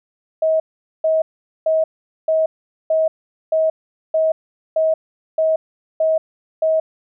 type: tone bursts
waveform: sine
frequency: 637 Hz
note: D#5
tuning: 41 cents sharp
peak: -13 dBFS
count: 11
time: 0.42-6.8 s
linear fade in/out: 5 ms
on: 180 ms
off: 440 ms
effects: none